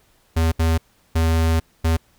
square tone bursts at uneven times, 81.5 Hz, E2, 19 cents flat, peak -16 dBFS, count 4, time 0.36-0.52 / 0.59-0.78 / 1.15-1.6 / 1.84-1.97 s, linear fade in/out 10 ms, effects pink hiss -59 dBFS RMS until 2.18 s

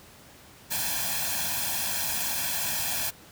white noise with comb filter, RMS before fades -29 dBFS, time 0.7-3.11 s, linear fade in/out 20 ms, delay 1.2 ms, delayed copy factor +0.85, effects pink hiss -51 dBFS RMS until 3.31 s + high-pass 60 Hz 12 dB/octave

